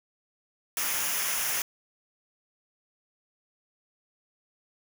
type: noise with comb filter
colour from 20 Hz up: white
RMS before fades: -29 dBFS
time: 0.77-1.62 s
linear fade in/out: 2 ms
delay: 0.24 ms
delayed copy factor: -0.6
effects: none